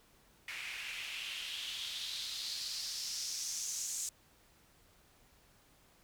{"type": "noise with band-pass filter sweep", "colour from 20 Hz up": "white", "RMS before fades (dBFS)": -41, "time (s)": [0.48, 4.09], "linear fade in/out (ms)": 2, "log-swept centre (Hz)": [2200, 7200], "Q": 3.6, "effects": ["pink hiss -66 dBFS RMS until 6.03 s"]}